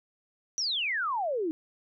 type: exponential sweep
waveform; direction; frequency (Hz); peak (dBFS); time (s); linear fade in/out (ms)
sine; down; 6010 to 303; -27; 0.58-1.51; 0
effects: none